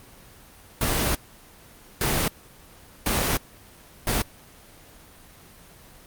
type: noise bursts at uneven times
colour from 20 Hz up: pink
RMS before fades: -23 dBFS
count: 4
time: 0.81-1.15 / 2.01-2.28 / 3.06-3.37 / 4.07-4.22 s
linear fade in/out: 2 ms
effects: pink hiss -49 dBFS RMS until 6.06 s + Opus 24 kbps